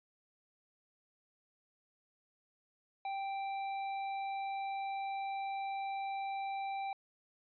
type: tone with tanh clipping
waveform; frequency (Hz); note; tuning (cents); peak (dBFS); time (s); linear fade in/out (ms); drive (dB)
sine; 784; G5; 0; -38; 3.05-6.93; 2; 12
effects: resampled to 11025 Hz